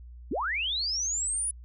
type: linear sweep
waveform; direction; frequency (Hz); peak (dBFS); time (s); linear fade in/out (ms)
sine; up; 192.6 to 9970; -27; 0.31-1.51; 5
effects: added 60 Hz sine -43 dBFS peak until 1.64 s